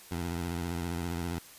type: tone with vibrato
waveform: 15% pulse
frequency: 85.8 Hz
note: F2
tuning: 30 cents flat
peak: -26 dBFS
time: 0.11-1.39 s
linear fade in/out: 5 ms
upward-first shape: sine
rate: 15 Hz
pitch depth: 78 cents each way
effects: white hiss -52 dBFS RMS until 1.58 s + resampled to 32000 Hz